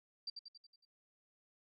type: tone with echo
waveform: sine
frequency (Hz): 4695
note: D8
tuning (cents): -1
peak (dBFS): -39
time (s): 0.27-0.3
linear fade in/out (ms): 5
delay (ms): 92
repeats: 6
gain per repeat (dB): -5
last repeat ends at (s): 0.852
effects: none

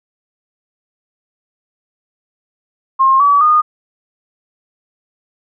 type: tone with pitch steps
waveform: sine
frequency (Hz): 1067 / 1143.6 / 1225.7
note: C6 / D6 / D#6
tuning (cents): +34 / -46 / -26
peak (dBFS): -7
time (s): 2.99-3.62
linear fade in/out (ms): 20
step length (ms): 210
effects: none

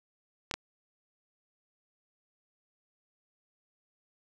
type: clicks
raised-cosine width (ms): 0.2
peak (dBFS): -15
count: 2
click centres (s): 0.512 / 0.54
effects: 8-bit

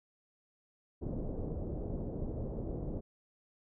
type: low-pass noise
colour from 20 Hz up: pink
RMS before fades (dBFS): -38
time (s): 1.01-3.01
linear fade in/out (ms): 20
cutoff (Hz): 550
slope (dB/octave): 24
effects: none

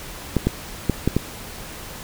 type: clicks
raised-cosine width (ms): 3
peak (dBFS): -4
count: 5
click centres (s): 0.367 / 0.47 / 0.897 / 1.076 / 1.166
effects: pink hiss -36 dBFS RMS until 2.03 s

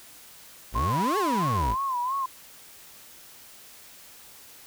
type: exponential two-way sweep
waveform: 35% pulse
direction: up then down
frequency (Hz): 45 to 440 to 45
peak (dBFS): -24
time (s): 0.72-1.76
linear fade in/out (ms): 50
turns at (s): 1.18
type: tone with vibrato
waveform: sine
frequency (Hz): 1032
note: C6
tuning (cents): -24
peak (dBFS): -25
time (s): 0.75-2.26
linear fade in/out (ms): 5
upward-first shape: sine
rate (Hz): 3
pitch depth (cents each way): 120
effects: white hiss -49 dBFS RMS until 4.66 s

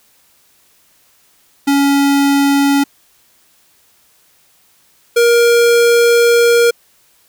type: tone pair in turn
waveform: square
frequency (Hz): 280.3 / 471.4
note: C#4 / A#4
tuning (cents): +19 / +19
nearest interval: major sixth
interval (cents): 900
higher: second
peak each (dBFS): -10 / -8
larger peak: second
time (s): 1.67-2.84 / 5.16-6.71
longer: second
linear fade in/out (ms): 10
effects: white hiss -53 dBFS RMS until 7.28 s

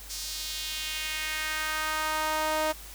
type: tone with high-pass filter sweep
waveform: sawtooth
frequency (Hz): 310.9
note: D#4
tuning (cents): -1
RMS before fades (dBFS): -31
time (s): 0.09-2.73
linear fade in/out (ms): 20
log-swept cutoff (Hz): 5400 to 640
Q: 1.7
effects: added 50 Hz sine -46 dBFS peak until 2.94 s + white hiss -46 dBFS RMS until 2.94 s

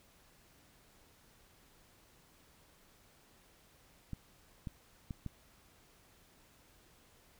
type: clicks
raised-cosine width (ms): 5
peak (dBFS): -28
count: 4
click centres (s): 4.133 / 4.672 / 5.108 / 5.263
effects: pink hiss -65 dBFS RMS until 7.39 s

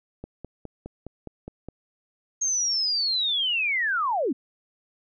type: click train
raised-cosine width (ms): 2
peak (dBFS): -23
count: 8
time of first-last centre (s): 0.24-1.686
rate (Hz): 4.84
type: linear sweep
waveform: sine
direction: down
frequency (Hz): 6490 to 220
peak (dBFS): -22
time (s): 2.41-4.33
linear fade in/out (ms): 10
effects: none

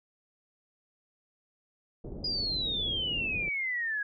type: low-pass noise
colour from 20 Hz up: pink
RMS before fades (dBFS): -40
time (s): 2.04-3.49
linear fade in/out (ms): 5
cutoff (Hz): 540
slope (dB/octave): 24
type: exponential sweep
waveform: sine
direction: down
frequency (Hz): 4954 to 1643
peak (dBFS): -29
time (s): 2.24-4.03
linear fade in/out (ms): 5
effects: none

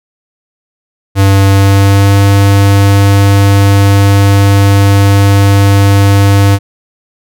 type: tone with pitch glide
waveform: square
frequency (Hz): 98 to 99.54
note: G2 to G2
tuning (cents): 0 to +27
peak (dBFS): -4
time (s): 1.15-6.59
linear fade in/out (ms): 50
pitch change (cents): +27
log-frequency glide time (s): 1.48-2.16
effects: none

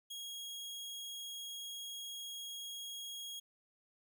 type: tone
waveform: sawtooth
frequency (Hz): 3291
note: G#7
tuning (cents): -16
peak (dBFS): -40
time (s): 0.1-3.4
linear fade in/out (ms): 10
effects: none

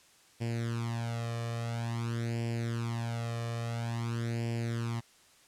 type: tone with flanger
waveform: sawtooth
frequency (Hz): 116.54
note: A#2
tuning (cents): 0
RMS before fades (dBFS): -34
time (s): 0.4-5.01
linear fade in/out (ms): 20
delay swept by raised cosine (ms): 0.39 to 1.69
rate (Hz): 0.49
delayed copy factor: +0.8
effects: white hiss -61 dBFS RMS until 5.47 s + low-pass 9000 Hz 12 dB/octave

